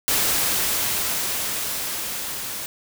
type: noise with level ramp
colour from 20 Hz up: white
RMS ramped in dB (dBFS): -20 to -31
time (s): 0.08-2.66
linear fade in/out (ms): 0
effects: none